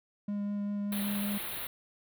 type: tone with vibrato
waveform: triangle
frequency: 204 Hz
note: G#3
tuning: 31 cents flat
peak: -29 dBFS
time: 0.28-1.38 s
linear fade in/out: 5 ms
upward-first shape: sine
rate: 5.1 Hz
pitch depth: 8 cents each way
type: band-stop noise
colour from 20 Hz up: white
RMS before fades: -38 dBFS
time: 0.92-1.67 s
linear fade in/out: 2 ms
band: 4200 to 9600 Hz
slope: 96 dB/octave
effects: none